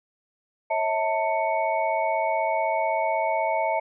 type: tone cluster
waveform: sine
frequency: 549 / 645 / 894 / 2224 Hz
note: C#5 / E5 / A5 / C#7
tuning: -17 / -38 / +27 / +5 cents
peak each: -32 / -25 / -25 / -32 dBFS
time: 0.7-3.8 s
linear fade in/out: 10 ms
effects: none